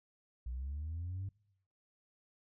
sine linear sweep, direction up, 58.27 to 99.2 Hz, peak -36 dBFS, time 0.46-1.29 s, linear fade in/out 5 ms, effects noise-tail reverb RT60 0.8 s tail -25 dB re dry + tanh soft clip ceiling -35 dBFS

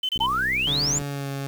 sine tone bursts, 3052 Hz, G7, 47 cents flat, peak -22 dBFS, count 3, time 0.03-0.264 s, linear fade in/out 5 ms, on 60 ms, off 27 ms
click train, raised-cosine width 3 ms, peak -24 dBFS, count 56, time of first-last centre 0.16-1.017 s, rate 64.2 Hz
sine exponential sweep, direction up, 850 to 7410 Hz, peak -21 dBFS, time 0.2-0.99 s, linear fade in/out 10 ms
sawtooth tone with pitch glide, 144.4 to 138.28 Hz, D3 to C#3, -29 to -4 cents, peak -24 dBFS, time 0.67-1.47 s, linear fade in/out 0 ms, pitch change -75 cents, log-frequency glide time 0.92-1.3 s
effects 7-bit

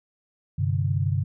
sine tone cluster, 97.1 / 130.1 / 148.2 Hz, G2 / C3 / D3, -16 / -9 / +16 cents, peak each -24 / -26 / -27 dBFS, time 0.58-1.24 s, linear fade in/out 10 ms, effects none

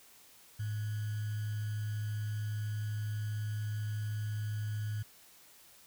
sine tone with sample-and-hold, 106.3 Hz, G#2, 41 cents sharp, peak -33 dBFS, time 0.59-5.03 s, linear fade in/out 10 ms, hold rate 1575 Hz, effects white hiss -59 dBFS RMS until 5.86 s

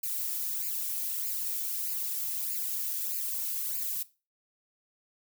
violet noise with flanger, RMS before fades -33 dBFS, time 0.03-4.03 s, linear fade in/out 5 ms, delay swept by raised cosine 0.42 to 2.32 ms, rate 1.6 Hz, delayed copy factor +0.95, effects noise-tail reverb RT60 0.3 s tail -18 dB re dry

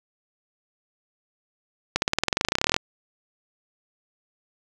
accelerating click train, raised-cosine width 0.2 ms, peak -3 dBFS, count 22, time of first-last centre 1.96-2.765 s, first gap 61 ms, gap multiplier 0.95, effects none

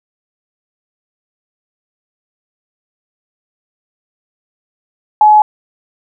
sine tone, 849 Hz, G#5, 38 cents sharp, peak -3 dBFS, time 5.21-5.42 s, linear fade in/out 2 ms, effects none

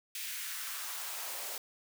white noise with high-pass filter sweep, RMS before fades -40 dBFS, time 0.15-1.58 s, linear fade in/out 2 ms, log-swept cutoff 2400 to 430 Hz, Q 1.5, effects none

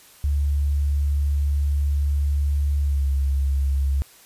sine tone with pitch glide, 71.7 to 68.78 Hz, D2 to C#2, -41 to -13 cents, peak -18 dBFS, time 0.24-4.02 s, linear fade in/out 0 ms, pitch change -72 cents, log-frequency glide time 2.82-3.08 s, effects white hiss -50 dBFS RMS until 4.25 s + resampled to 32000 Hz

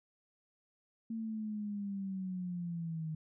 sine linear sweep, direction down, 227.1 to 155.56 Hz, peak -36 dBFS, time 1.1-3.15 s, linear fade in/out 5 ms, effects none

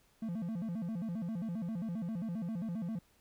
triangle tone with vibrato, 196 Hz, G3, in tune, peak -33 dBFS, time 0.22-2.99 s, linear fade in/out 5 ms, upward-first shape square, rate 7.5 Hz, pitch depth 230 cents each way, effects pink hiss -69 dBFS RMS until 3.2 s

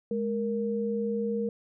sine tone pair together, 209.4 / 466.8 Hz, G#3 / A#4, +15 / +2 cents, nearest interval octave + major second, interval 1387 cents, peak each -30 / -29 dBFS, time 0.11-1.49 s, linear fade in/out 2 ms, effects none

